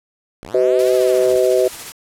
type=linear two-way sweep; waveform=5% pulse; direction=up then down; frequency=46.25 to 440 to 46.25 Hz; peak=-22 dBFS; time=0.43-1.36 s; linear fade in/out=0 ms; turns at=0.95 s
type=harmonic tone; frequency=126.6 Hz; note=B2; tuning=43 cents sharp; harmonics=3 / 4 / 5; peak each=-15 / -16 / -17 dBFS; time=0.54-1.68 s; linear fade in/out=5 ms
type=noise with tremolo; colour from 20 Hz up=white; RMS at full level=-30 dBFS; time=0.79-1.92 s; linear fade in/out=0 ms; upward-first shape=sine; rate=14 Hz; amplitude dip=35%
effects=low-pass 12000 Hz 12 dB/octave